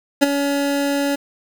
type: tone with ADSR envelope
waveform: 25% pulse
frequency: 282.3 Hz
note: C#4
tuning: 32 cents sharp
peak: -4 dBFS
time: 0.21-1.16 s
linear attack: 19 ms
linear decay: 21 ms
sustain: -10 dB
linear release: 13 ms
effects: 7-bit